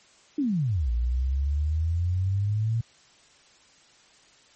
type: exponential two-way sweep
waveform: sine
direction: down then up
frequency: 311.8 to 57.3 to 116.3 Hz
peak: -22 dBFS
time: 0.38-2.81 s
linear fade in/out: 5 ms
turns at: 0.91 s
effects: white hiss -57 dBFS RMS until 4.55 s + MP3 32 kbps